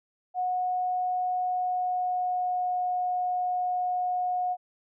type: tone with pitch glide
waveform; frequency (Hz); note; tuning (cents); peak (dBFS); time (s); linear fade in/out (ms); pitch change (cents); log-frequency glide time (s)
sine; 730 to 725.4; F#5 to F#5; -24 to -34; -25; 0.34-4.57; 50; -10; 1.43-2.8
effects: none